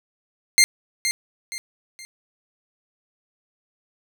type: tone with echo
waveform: 15% pulse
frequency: 2103 Hz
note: C7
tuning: 8 cents sharp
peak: -5 dBFS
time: 0.58-0.64 s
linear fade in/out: 0 ms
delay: 470 ms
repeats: 3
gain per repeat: -9 dB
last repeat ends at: 2.05 s
effects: none